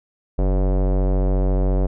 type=tone with low-pass filter; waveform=square; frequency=47.1 Hz; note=F#1; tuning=32 cents sharp; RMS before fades=-18 dBFS; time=0.38-1.87 s; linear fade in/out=10 ms; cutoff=580 Hz; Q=1.9; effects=none